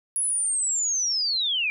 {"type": "linear sweep", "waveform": "sine", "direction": "down", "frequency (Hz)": [10548, 2332], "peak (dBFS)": -22, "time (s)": [0.16, 1.7], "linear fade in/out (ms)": 0, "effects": []}